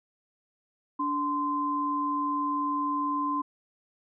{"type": "tone pair together", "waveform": "sine", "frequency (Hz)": [290.4, 1036], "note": ["D4", "C6"], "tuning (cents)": [-19, -17], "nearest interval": "octave + minor seventh", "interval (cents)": 2202, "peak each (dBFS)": [-31, -27], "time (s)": [0.99, 3.42], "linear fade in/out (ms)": 10, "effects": []}